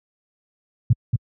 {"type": "tone with echo", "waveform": "sine", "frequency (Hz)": 116.54, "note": "A#2", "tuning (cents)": 0, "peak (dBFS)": -10, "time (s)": [0.9, 0.93], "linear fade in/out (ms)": 5, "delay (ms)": 230, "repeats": 1, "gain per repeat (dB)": -4, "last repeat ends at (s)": 1.16, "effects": ["high-pass 60 Hz 12 dB/octave"]}